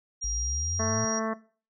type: tone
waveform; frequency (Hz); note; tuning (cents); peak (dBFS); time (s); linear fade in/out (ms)
sine; 5700; F8; +34; -30; 0.21-1.2; 20
type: exponential sweep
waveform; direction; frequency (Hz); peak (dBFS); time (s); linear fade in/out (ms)
sine; up; 51.91 to 116.8; -30; 0.24-1.05; 5
type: harmonic tone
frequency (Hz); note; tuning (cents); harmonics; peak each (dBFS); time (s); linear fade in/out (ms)
221.4; A3; +11; 1 / 2 / 3 / 4 / 5 / 6 / 7 / 8 / 9; -32 / -34 / -32 / -43 / -34 / -41 / -45 / -41 / -48; 0.79-1.34; 10
effects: noise-tail reverb RT60 0.4 s tail -19 dB re dry